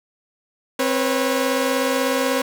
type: tone cluster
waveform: sawtooth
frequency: 263.5 / 490.7 / 547 Hz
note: C4 / B4 / C#5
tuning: +12 / -11 / -23 cents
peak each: -19 dBFS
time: 0.79-2.42 s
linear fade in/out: 5 ms
effects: none